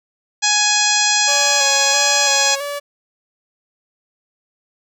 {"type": "harmonic tone", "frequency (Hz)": 835, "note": "G#5", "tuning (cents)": 9, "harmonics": [1, 2, 3, 4, 5, 6, 7, 8, 9], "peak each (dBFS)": [-22, -22, -22, -22, -22, -22, -22, -22, -22], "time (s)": [0.42, 2.56], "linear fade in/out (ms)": 20}
{"type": "tone with vibrato", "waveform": "sawtooth", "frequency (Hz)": 563, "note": "C#5", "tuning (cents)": 27, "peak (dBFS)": -19, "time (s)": [1.27, 2.8], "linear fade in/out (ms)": 20, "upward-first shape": "square", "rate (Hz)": 1.5, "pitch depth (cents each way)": 34}
{"effects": []}